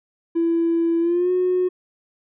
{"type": "tone with pitch glide", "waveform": "triangle", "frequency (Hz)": [334.2, 364.4], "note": ["E4", "F#4"], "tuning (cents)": [24, -26], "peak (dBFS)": -13, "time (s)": [0.35, 1.69], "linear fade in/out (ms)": 20, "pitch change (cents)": 150, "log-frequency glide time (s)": [1, 1.31], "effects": ["tanh soft clip ceiling -14 dBFS", "resampled to 8000 Hz"]}